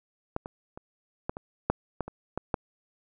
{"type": "clicks", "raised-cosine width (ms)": 1, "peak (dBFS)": [-15, -23, -27, -15, -23, -8, -15, -24, -16, -11], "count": 10, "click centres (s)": [0.364, 0.459, 0.775, 1.295, 1.369, 1.7, 2.007, 2.08, 2.376, 2.542], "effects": []}